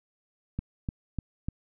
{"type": "click train", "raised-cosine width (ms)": 5, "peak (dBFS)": -18, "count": 4, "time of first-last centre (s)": [0.59, 1.486], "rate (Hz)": 3.35, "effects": []}